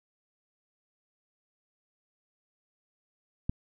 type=click; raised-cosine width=5 ms; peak=-16 dBFS; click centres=3.495 s; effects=none